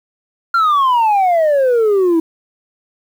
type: exponential sweep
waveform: sine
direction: down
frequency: 1396.9 to 319.5 Hz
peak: -7 dBFS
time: 0.54-2.2 s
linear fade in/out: 5 ms
effects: tanh soft clip ceiling -9 dBFS + 7-bit

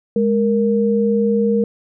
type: tone pair together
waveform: sine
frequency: 207.7 / 466.3 Hz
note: G#3 / A#4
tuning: 0 / +1 cents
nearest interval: octave + major second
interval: 1401 cents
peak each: -16 dBFS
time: 0.16-1.64 s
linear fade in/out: 2 ms
effects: none

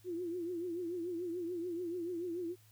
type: tone with vibrato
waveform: sine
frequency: 347.4 Hz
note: F4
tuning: 9 cents flat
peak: -36 dBFS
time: 0.04-2.56 s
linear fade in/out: 50 ms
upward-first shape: triangle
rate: 6.9 Hz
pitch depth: 110 cents each way
effects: added 107 Hz sine -62 dBFS peak until 2.71 s + white hiss -67 dBFS RMS until 2.71 s

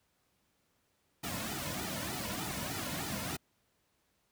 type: noise with flanger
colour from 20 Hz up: pink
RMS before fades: -38 dBFS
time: 1.23-3.37 s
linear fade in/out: 10 ms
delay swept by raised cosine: 1.8 to 2.58 ms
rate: 3.3 Hz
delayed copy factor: -0.8
effects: pink hiss -75 dBFS RMS until 4.31 s + high-pass 60 Hz 12 dB/octave

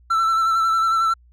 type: tone with vibrato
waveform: triangle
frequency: 1334 Hz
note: E6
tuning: 20 cents sharp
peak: -14 dBFS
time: 0.1-1.14 s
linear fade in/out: 10 ms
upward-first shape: sine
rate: 11 Hz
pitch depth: 27 cents each way
effects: added 60 Hz sine -49 dBFS peak until 1.32 s

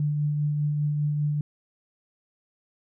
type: tone with tremolo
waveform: sine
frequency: 148.1 Hz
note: D3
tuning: 15 cents sharp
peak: -21 dBFS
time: 0-1.41 s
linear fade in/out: 2 ms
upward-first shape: triangle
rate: 5 Hz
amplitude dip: 30%
effects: none

